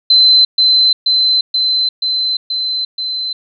sine tone with echo, 4062 Hz, B7, 48 cents sharp, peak -5 dBFS, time 0.1-0.45 s, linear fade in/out 5 ms, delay 480 ms, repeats 6, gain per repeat -2 dB, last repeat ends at 3.33 s, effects none

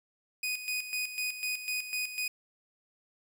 sawtooth tone with tremolo, 2489 Hz, D#7, in tune, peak -27 dBFS, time 0.43-2.28 s, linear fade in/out 5 ms, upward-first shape square, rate 4 Hz, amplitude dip 65%, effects 10-bit

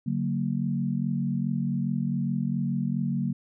sine tone cluster, 143.6 / 186.2 / 230.9 Hz, D3 / F#3 / A#3, -39 / +11 / -16 cents, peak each -29 dBFS, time 0.06-3.33 s, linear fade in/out 10 ms, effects none

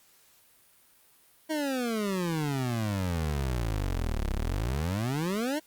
25% pulse exponential two-way sweep, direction down then up, 320 to 32.7 to 320 Hz, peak -24 dBFS, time 1.49-5.6 s, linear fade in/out 20 ms, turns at 4.33 s, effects white hiss -61 dBFS RMS until 5.66 s + Opus 48 kbps

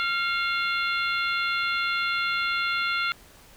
harmonic tone with a mistuned harmonic, 692 Hz, F5, 16 cents flat, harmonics 2 / 3 / 4 / 5 / 6, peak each -26 / -30 / -32 / -34 / -36 dBFS, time 0-3.12 s, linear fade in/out 0 ms, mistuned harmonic 3, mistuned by +59 cents, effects pink hiss -52 dBFS RMS until 3.56 s

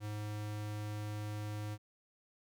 square tone, 105.3 Hz, G#2, 24 cents sharp, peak -39 dBFS, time 0-1.78 s, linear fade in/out 50 ms, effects none

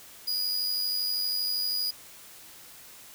45% pulse tone with amplitude modulation, 4900 Hz, D#8, 27 cents flat, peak -24 dBFS, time 0.27-1.91 s, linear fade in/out 10 ms, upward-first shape sine, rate 92.6 Hz, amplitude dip 45%, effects white hiss -49 dBFS RMS until 3.14 s

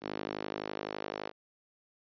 sawtooth tone with high-pass filter sweep, 51.8 Hz, G#1, 4 cents flat, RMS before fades -39 dBFS, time 0.01-1.32 s, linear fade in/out 50 ms, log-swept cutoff 300 to 470 Hz, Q 1.4, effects resampled to 11025 Hz

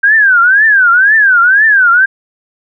sine tone with vibrato, 1568 Hz, G6, in tune, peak -4 dBFS, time 0.03-2.06 s, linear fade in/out 10 ms, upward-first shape triangle, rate 2 Hz, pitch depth 250 cents each way, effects none

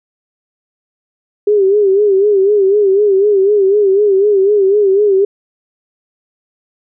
sine tone with vibrato, 400.6 Hz, G4, 38 cents sharp, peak -7 dBFS, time 1.47-5.25 s, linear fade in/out 5 ms, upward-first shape sine, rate 4 Hz, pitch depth 90 cents each way, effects none

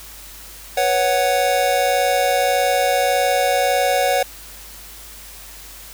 square chord, B suspended second, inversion none, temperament just, 493.9 / 555.6 / 740.8 Hz, B4 / C#5 / F#5, 0 / +4 / +2 cents, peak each -24 / -20 / -19 dBFS, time 0.77-4.23 s, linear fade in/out 5 ms, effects added 50 Hz sine -43 dBFS peak until 5.93 s + white hiss -39 dBFS RMS until 5.93 s

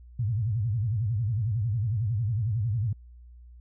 sine tone with vibrato, 110 Hz, A2, in tune, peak -24 dBFS, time 0.19-2.93 s, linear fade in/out 5 ms, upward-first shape sine, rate 11 Hz, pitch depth 220 cents each way, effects added 60 Hz sine -46 dBFS peak until 3.6 s

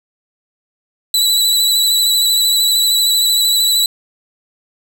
sawtooth tone with vibrato, 3951 Hz, B7, in tune, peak -8 dBFS, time 1.14-3.86 s, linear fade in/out 2 ms, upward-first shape triangle, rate 13 Hz, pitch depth 32 cents each way, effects none

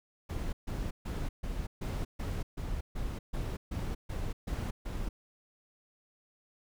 brown noise bursts, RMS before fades -35 dBFS, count 13, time 0.29-5.09 s, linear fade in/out 10 ms, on 240 ms, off 140 ms, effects none

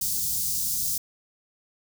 white band-stop noise, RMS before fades -27 dBFS, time 0.01-0.98 s, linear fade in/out 5 ms, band 180 to 5000 Hz, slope 24 dB/octave, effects none

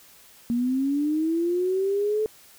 sine linear sweep, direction up, 233.1 to 436.2 Hz, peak -21 dBFS, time 0.5-2.26 s, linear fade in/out 0 ms, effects white hiss -52 dBFS RMS until 2.58 s

